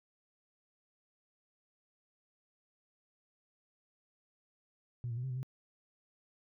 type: tone with pitch steps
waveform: sine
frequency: 121.2 / 115.7 / 123.8 / 132.3 / 125.7 / 131.1 Hz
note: B2 / A#2 / B2 / C3 / B2 / C3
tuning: -32 / -13 / +5 / +20 / +31 / +4 cents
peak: -34 dBFS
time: 5.04-5.43 s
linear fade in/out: 0 ms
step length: 65 ms
effects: tanh soft clip ceiling -31 dBFS